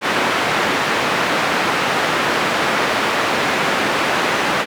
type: band-pass noise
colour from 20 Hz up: white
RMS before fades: -18 dBFS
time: 0.01-4.66 s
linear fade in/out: 50 ms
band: 180 to 1900 Hz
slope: 12 dB/octave
effects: none